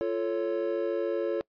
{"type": "chord", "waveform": "triangle", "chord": "F augmented", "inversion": "none", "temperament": "equal with one note detuned", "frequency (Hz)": [346.6, 440, 554.4], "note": ["F4", "A4", "C#5"], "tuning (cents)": [-13, 0, 0], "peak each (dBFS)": -29, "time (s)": [0.01, 1.41], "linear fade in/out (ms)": 0, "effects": ["noise-tail reverb RT60 0.1 s tail -24 dB re dry", "resampled to 11025 Hz"]}